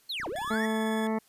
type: linear two-way sweep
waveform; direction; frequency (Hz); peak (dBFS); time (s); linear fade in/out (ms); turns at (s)
triangle; down then up; 4435 to 293.7 to 1971; -30; 0.09-0.66; 10; 0.28
type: clicks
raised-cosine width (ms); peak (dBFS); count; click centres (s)
3; -36; 12; 0.2 / 0.233 / 0.263 / 0.293 / 0.323 / 0.354 / 0.386 / 0.417 / 0.447 / 0.477 / 0.508 / 0.538
type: tone with tremolo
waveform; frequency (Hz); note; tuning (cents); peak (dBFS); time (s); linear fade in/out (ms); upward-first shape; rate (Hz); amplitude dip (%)
30% pulse; 1712; A6; -48; -34; 0.36-1.07; 0; sine; 18; 30
type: harmonic tone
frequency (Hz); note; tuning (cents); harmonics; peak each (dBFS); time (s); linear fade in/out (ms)
220; A3; 0; 1 / 2 / 3 / 4 / 5 / 6 / 8 / 9 / 10; -28 / -33 / -37 / -36 / -42 / -46 / -47 / -48 / -47; 0.5-1.19; 10
effects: white hiss -63 dBFS RMS until 1.28 s + resampled to 32000 Hz